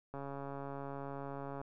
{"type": "click train", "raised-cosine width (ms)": 1, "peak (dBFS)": -30, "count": 206, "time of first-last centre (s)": [0.14, 1.615], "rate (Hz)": 139, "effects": []}